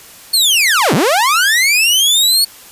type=linear two-way sweep; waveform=sawtooth; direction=down then up; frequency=4435 to 121.2 to 4435 Hz; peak=-6 dBFS; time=0.33-2.45 s; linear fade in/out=10 ms; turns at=0.94 s; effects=white hiss -38 dBFS RMS until 2.71 s + resampled to 32000 Hz